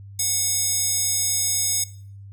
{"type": "tone with high-pass filter", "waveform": "square", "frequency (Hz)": 728, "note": "F#5", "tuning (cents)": -28, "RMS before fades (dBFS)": -23, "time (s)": [0.19, 1.84], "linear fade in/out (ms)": 5, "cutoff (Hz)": 6800, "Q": 1.8, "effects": ["noise-tail reverb RT60 0.5 s tail -18 dB re dry", "added 99 Hz sine -38 dBFS peak until 2.32 s"]}